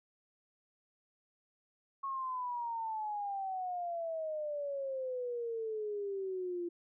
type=exponential sweep; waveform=sine; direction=down; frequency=1100 to 342.8 Hz; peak=-35 dBFS; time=2.03-6.69 s; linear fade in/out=10 ms; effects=none